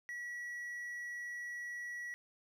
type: tone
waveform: triangle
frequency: 1933 Hz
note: B6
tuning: 38 cents flat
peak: -39 dBFS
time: 0.09-2.14 s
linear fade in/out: 0 ms
effects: none